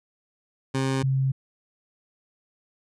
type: tone pair in turn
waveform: 20% pulse / sine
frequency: 133.6 / 133.6 Hz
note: C3 / C3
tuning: +36 / +36 cents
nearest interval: unison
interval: 0 cents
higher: neither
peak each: -18 / -20 dBFS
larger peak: first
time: 0.74-1.03 / 1.03-1.32 s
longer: neither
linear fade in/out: 10 ms
effects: resampled to 22050 Hz